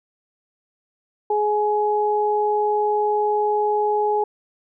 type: tone pair together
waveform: sine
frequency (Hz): 420 / 840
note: G#4 / G#5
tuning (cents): +19 / +19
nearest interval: octave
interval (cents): 1200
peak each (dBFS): -20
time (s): 1.3-4.24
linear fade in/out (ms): 5
effects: none